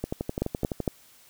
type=two click trains; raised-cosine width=2 ms; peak=-11 / -15 dBFS; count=3 / 10; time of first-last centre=0.42-0.878 / 0.04-0.803 s; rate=4.37 / 11.8 Hz; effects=white hiss -56 dBFS RMS until 1.29 s